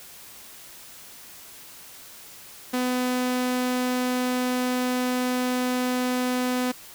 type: tone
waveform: sawtooth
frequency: 250.9 Hz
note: B3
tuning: 28 cents sharp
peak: -19 dBFS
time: 2.73-6.72 s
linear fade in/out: 10 ms
effects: white hiss -45 dBFS RMS until 6.94 s